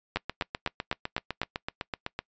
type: two click trains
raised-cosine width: 0.3 ms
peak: -15 / -11 dBFS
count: 17 / 6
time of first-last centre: 0.17-2.19 / 0.16-1.416 s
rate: 7.92 / 3.98 Hz
effects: noise-tail reverb RT60 0.1 s tail -24 dB re dry + resampled to 16000 Hz